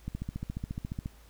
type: click train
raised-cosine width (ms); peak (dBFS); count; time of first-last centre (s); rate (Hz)
5; -22; 15; 0.08-1.059; 14.3
effects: added 55 Hz sine -54 dBFS peak until 1.29 s + pink hiss -60 dBFS RMS until 1.29 s